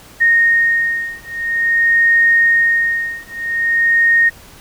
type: beating tone pair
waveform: sine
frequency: 1853 / 1853.49 Hz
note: A#6 / A#6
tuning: -11 / -10 cents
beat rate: 0.49 Hz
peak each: -14 dBFS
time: 0.2-4.3 s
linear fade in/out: 20 ms
effects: pink hiss -41 dBFS RMS until 4.6 s